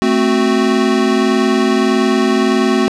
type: chord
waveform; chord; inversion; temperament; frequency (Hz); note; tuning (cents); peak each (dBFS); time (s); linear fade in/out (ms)
square; F# diminished; first; equal; 220 / 261.6 / 370; A3 / C4 / F#4; 0 / 0 / 0; -16; 0.02-2.88; 0
effects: low-pass 6000 Hz 12 dB/octave